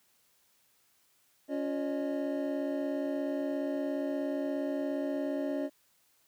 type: tone cluster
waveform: triangle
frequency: 280.4 / 355.2 / 554 / 611 Hz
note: C#4 / F4 / C#5 / D#5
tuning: +20 / +29 / -1 / -32 cents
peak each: -31 / -39 / -38 / -34 dBFS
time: 1.48-5.7 s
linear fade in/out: 50 ms
effects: white hiss -69 dBFS RMS until 6.27 s + high-pass 60 Hz 12 dB/octave